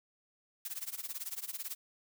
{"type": "noise with tremolo", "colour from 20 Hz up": "blue", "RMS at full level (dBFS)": -38, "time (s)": [0.65, 1.75], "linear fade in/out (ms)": 2, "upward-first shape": "sine", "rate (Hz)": 18, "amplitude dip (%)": 90, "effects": []}